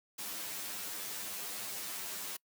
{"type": "noise with comb filter", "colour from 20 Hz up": "white", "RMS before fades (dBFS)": -41, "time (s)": [0.18, 2.37], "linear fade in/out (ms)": 10, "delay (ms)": 10, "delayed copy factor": 0.95, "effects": ["noise-tail reverb RT60 0.1 s tail -25 dB re dry", "high-pass 150 Hz 12 dB/octave"]}